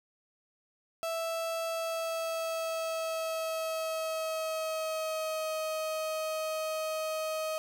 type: tone with pitch glide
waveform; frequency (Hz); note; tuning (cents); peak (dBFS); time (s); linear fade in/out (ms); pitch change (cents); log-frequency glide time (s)
35% pulse; 659.3 to 629.5; E5 to D#5; 0 to +20; -30; 1.03-7.58; 0; -80; 1.67-5.55
effects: 11-bit